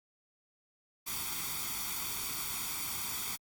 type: noise with comb filter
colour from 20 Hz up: white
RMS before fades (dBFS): -37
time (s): 1.06-3.37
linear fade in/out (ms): 20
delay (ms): 0.87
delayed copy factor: +0.7
effects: Opus 48 kbps